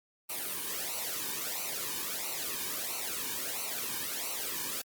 white noise with flanger, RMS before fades -36 dBFS, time 0.29-4.82 s, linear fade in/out 10 ms, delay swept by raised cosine 0.58 to 1.52 ms, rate 1.5 Hz, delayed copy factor -0.8, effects Opus 32 kbps

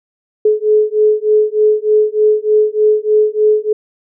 sine beating tone pair, 425.2 / 428.5 Hz, G#4 / A4, +41 / -46 cents, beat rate 3.3 Hz, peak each -12 dBFS, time 0.45-3.73 s, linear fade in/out 5 ms, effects none

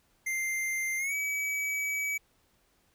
square tone with pitch glide, 2093 to 2282 Hz, C7 to C#7, 0 to +50 cents, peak -30 dBFS, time 0.26-2.18 s, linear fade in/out 10 ms, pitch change +150 cents, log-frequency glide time 0.98-1.14 s, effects pink hiss -69 dBFS RMS until 2.94 s

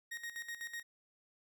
40% pulse tone with tremolo, 1872 Hz, A#6, 7 cents sharp, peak -39 dBFS, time 0.11-0.83 s, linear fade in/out 10 ms, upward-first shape square, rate 8 Hz, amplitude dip 70%, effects none

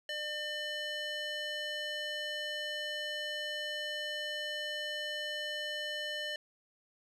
square tone with band-pass filter, 600 Hz, D5, 37 cents sharp, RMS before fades -38 dBFS, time 0.09-6.36 s, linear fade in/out 2 ms, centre 2800 Hz, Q 1.6, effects none

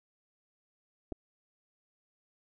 clicks, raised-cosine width 2 ms, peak -25 dBFS, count 2, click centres 1.121 / 1.124 s, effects none

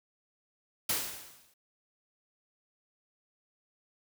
white noise with exponential decay, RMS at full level -28 dBFS, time 0.89-1.54 s, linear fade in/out 5 ms, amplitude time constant 140 ms, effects none

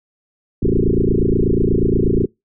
sine tone with frequency modulation, 193.4 Hz, G3, 23 cents flat, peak -12 dBFS, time 0.62-2.26 s, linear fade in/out 10 ms, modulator 28.3 Hz, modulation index 7.9, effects noise-tail reverb RT60 0.2 s tail -25 dB re dry

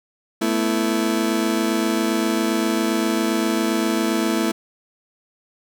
35% pulse chord, A suspended second, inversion none, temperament just, 220 / 247.5 / 330 Hz, A3 / B3 / E4, 0 / +4 / +2 cents, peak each -21 / -24 / -20 dBFS, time 0.41-4.52 s, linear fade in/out 10 ms, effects none

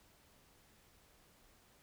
silence, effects pink hiss -67 dBFS RMS until 1.82 s

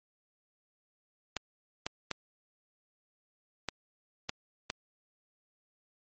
clicks, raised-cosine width 0.2 ms, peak -15 dBFS, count 6, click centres 1.367 / 1.865 / 2.113 / 3.687 / 4.294 / 4.701 s, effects MP3 32 kbps

